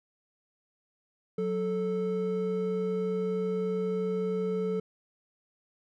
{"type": "tone pair together", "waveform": "triangle", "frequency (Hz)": [183.7, 438.4], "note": ["F#3", "A4"], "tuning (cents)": [-12, -6], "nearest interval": "octave + minor third", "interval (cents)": 1506, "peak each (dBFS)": [-30, -27], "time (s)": [1.38, 4.8], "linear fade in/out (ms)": 5, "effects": []}